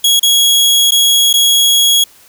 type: tone with dropouts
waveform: sawtooth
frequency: 3322 Hz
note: G#7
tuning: in tune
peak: -4 dBFS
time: 0.04-2.04 s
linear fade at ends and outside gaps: 5 ms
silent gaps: 0.196-0.229 / 0.909-0.919 / 1.33-1.338 s
effects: white hiss -44 dBFS RMS until 2.28 s